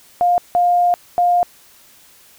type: tone bursts at uneven times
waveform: sine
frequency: 706 Hz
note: F5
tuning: 19 cents sharp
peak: -11 dBFS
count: 3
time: 0.21-0.38 / 0.55-0.94 / 1.18-1.43 s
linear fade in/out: 0 ms
effects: white hiss -48 dBFS RMS until 2.38 s